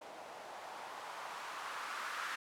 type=noise with low-pass filter sweep; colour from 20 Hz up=violet; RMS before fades=-45 dBFS; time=0.01-2.36 s; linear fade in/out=10 ms; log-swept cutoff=650 to 1400 Hz; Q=2.3; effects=none